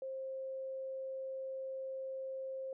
sine tone, 530 Hz, C5, 22 cents sharp, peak -39 dBFS, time 0.02-2.73 s, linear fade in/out 2 ms, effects none

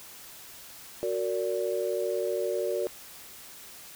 sine chord, Gb augmented, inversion none, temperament just, 370 / 462.5 / 578.1 Hz, Gb4 / Bb4 / D5, 0 / -14 / -27 cents, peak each -31 dBFS, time 1.03-2.87 s, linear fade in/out 0 ms, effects white hiss -47 dBFS RMS until 3.95 s

